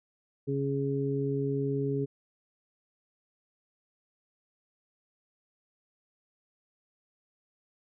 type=harmonic tone; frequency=138.59 Hz; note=C#3; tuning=in tune; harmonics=1 / 2 / 3; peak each=-31 / -33 / -31 dBFS; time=0.47-2.06 s; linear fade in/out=20 ms; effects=none